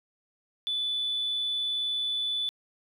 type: tone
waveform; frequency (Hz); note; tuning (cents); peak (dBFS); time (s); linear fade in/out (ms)
sine; 3481; A7; -19; -26; 0.67-2.49; 0
effects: tanh soft clip ceiling -22 dBFS + 11-bit